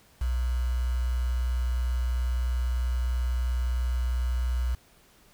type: tone with quantisation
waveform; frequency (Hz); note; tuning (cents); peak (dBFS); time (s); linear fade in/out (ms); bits
sine; 61.5; B1; -7; -24; 0.21-4.75; 5; 7
effects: pink hiss -59 dBFS RMS until 5.33 s